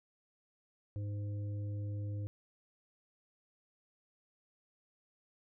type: harmonic tone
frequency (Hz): 102.6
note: G#2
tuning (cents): -21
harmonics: 1 / 3 / 5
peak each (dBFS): -36 / -50 / -54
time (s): 0.96-2.27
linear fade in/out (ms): 0
effects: none